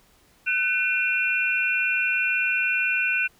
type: tone cluster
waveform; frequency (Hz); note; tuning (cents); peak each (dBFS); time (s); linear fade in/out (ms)
sine; 1505 / 2411 / 2709; F#6 / D7 / E7; +29 / +45 / +47; -25; 0.46-3.28; 20
effects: pink hiss -59 dBFS RMS until 3.39 s